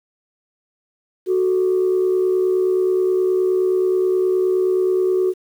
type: tone pair together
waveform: sine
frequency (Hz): 370.5 / 440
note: F#4 / A4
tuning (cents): +2 / 0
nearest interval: minor third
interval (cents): 298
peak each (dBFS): -14 / -23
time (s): 1.26-5.34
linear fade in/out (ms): 50
effects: tanh soft clip ceiling -10 dBFS + 8-bit